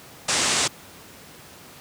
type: low-pass noise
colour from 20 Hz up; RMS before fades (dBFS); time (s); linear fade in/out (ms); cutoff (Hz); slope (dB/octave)
white; -22; 0.28-0.68; 10; 8500; 48
effects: pink hiss -45 dBFS RMS until 1.8 s + high-pass 100 Hz 12 dB/octave